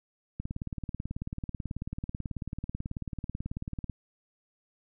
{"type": "click train", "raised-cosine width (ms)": 5, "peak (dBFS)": -22, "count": 65, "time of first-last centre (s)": [0.4, 3.897], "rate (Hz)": 18.3, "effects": []}